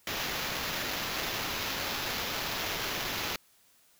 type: noise with sample-and-hold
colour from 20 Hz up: white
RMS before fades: -34 dBFS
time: 0.07-3.36 s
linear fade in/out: 2 ms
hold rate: 8820 Hz
effects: white hiss -64 dBFS RMS until 3.99 s